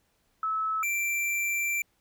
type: tone pair in turn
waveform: sine / square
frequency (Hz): 1300 / 2351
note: E6 / D7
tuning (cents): -24 / +1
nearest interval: minor seventh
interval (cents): 1025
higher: second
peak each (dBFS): -26 / -27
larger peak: first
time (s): 0.43-0.83 / 0.83-1.82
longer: second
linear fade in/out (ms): 2
effects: pink hiss -71 dBFS RMS until 2 s